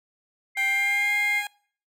sine tone, 2109 Hz, C7, 13 cents sharp, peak -22 dBFS, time 0.55-1.43 s, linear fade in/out 50 ms
15% pulse tone with pitch glide, 785 to 820.2 Hz, G5 to G#5, +2 to -22 cents, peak -24 dBFS, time 0.57-1.47 s, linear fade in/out 2 ms, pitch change +76 cents, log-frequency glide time 0.67-1.14 s
effects noise-tail reverb RT60 0.5 s tail -23 dB re dry

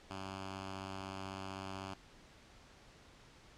5% pulse tone with notch filter, 96 Hz, G2, 36 cents flat, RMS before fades -45 dBFS, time 0.1-1.94 s, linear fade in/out 5 ms, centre 490 Hz, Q 2, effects pink hiss -60 dBFS RMS until 3.57 s + low-pass 6000 Hz 12 dB/octave

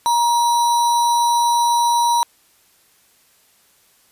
sine tone with sample-and-hold, 946 Hz, A#5, 25 cents sharp, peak -13 dBFS, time 0.06-2.23 s, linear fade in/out 0 ms, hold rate 4900 Hz, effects white hiss -56 dBFS RMS until 4.11 s + resampled to 32000 Hz

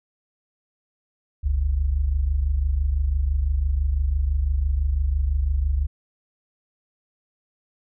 sine tone pair together, 44.83 / 70.8 Hz, F1 / C#2, +46 / +37 cents, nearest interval minor sixth, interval 791 cents, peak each -24 / -20 dBFS, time 1.43-5.87 s, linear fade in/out 20 ms, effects none

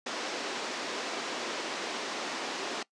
pink band-pass noise, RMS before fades -36 dBFS, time 0.06-2.83 s, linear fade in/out 5 ms, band 280 to 6300 Hz, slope 24 dB/octave, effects noise-tail reverb RT60 0.1 s tail -21 dB re dry + resampled to 22050 Hz

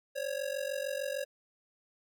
square ring-modulated tone, 552 Hz, C#5, 7 cents flat, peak -31 dBFS, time 0.15-1.25 s, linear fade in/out 20 ms, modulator 23.3 Hz, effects none

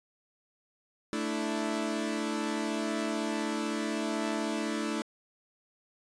sawtooth chord, A suspended fourth, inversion none, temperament equal, 220 / 293.7 / 329.6 Hz, A3 / D4 / E4, 0 / 0 / 0 cents, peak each -30 / -31 / -31 dBFS, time 1.13-5.02 s, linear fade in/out 0 ms, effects resampled to 22050 Hz

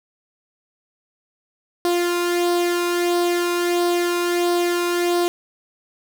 sawtooth tone with flanger, 349.5 Hz, F4, 1 cent sharp, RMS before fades -20 dBFS, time 1.85-5.28 s, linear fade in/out 0 ms, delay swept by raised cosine 0.21 to 0.8 ms, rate 1.5 Hz, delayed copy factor +0.5, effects none

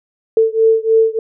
sine beating tone pair, 445.2 / 448.5 Hz, A4 / A4, +20 / +33 cents, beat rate 3.3 Hz, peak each -12 / -13 dBFS, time 0.37-1.19 s, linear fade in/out 2 ms, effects none

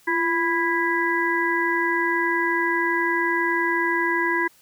harmonic tone with a mistuned harmonic, 329.6 Hz, E4, in tune, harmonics 1 / 3 / 5 / 6, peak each -25 / -25 / -25 / -25 dBFS, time 0.07-4.48 s, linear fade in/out 10 ms, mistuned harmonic 1, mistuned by +66 cents, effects white hiss -56 dBFS RMS until 4.61 s

